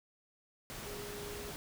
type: tone in noise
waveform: sine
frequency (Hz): 411.2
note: G#4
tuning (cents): -17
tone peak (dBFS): -45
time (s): 0.86-1.51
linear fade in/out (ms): 0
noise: pink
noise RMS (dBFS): -45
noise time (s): 0.7-1.56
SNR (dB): -3
effects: none